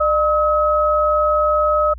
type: tone pair together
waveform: sine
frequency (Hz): 603.6 / 1279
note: D5 / D#6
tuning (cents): +47 / +47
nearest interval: octave + minor second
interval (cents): 1300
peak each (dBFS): -16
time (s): 0-1.94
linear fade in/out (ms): 10
effects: added 60 Hz sine -31 dBFS peak until 1.98 s